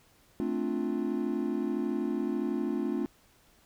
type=chord; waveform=triangle; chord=D minor seventh; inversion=second; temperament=equal; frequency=220 / 261.6 / 293.7 / 349.2 Hz; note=A3 / C4 / D4 / F4; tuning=0 / 0 / 0 / 0 cents; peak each=-32 dBFS; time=0.4-3.06 s; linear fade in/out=0 ms; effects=pink hiss -63 dBFS RMS until 3.65 s